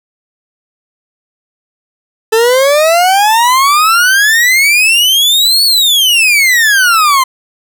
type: exponential two-way sweep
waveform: 40% pulse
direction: up then down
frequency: 436.6 to 4490 to 1024 Hz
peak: -5 dBFS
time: 2.32-7.24 s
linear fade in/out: 10 ms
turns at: 5.64 s
effects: none